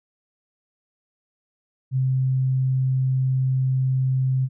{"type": "tone", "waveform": "sine", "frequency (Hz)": 130.81, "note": "C3", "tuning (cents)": 0, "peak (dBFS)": -18, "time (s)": [1.91, 4.49], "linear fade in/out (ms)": 50, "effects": []}